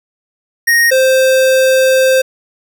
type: tone pair in turn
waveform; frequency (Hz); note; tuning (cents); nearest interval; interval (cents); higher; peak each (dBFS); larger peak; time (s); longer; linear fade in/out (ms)
square; 1864.7 / 523.3; A#6 / C5; 0 / 0; octave + minor seventh; 2200; first; -8; neither; 0.67-0.91 / 0.91-2.22; second; 10
effects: none